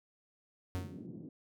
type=tone with exponential decay; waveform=45% pulse; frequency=91.8 Hz; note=F#2; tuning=13 cents flat; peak=-32 dBFS; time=0.75-1.06 s; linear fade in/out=0 ms; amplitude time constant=67 ms
type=band-pass noise; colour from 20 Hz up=pink; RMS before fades=-47 dBFS; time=0.77-1.29 s; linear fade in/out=2 ms; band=150 to 320 Hz; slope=24 dB/octave
effects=none